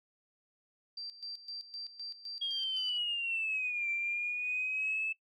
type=tone with tremolo; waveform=sine; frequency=4699 Hz; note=D8; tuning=in tune; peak=-39 dBFS; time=0.97-2.98 s; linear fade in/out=5 ms; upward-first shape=square; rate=3.9 Hz; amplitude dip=75%
type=linear two-way sweep; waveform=sine; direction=down then up; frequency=3279 to 2349 to 2623 Hz; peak=-31 dBFS; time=2.41-5.13 s; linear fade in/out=10 ms; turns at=3.89 s
effects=noise-tail reverb RT60 0.1 s tail -17 dB re dry + tanh soft clip ceiling -24 dBFS